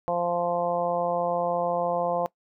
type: harmonic tone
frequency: 173.9 Hz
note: F3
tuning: 7 cents flat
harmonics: 1 / 2 / 3 / 4 / 5 / 6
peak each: -36 / -39 / -27 / -28 / -32 / -34 dBFS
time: 0.08-2.26 s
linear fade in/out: 0 ms
effects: noise-tail reverb RT60 0.1 s tail -21 dB re dry